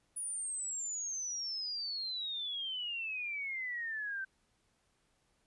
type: exponential sweep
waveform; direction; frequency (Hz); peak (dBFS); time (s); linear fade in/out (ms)
sine; down; 9850 to 1536; -36; 0.16-4.25; 10
effects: pink hiss -75 dBFS RMS until 5.46 s + resampled to 24000 Hz